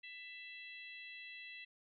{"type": "harmonic tone", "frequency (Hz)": 665, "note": "E5", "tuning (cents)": 15, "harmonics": [3, 4, 5, 6], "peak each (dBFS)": [-53, -51, -58, -59], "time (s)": [0.03, 1.65], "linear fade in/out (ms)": 10, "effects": []}